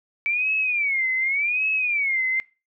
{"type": "tone with vibrato", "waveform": "sine", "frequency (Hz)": 2298, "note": "D7", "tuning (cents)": -38, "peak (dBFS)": -20, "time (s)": [0.26, 2.4], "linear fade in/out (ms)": 0, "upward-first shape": "sine", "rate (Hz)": 0.87, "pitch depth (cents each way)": 200, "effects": ["noise-tail reverb RT60 0.3 s tail -22 dB re dry"]}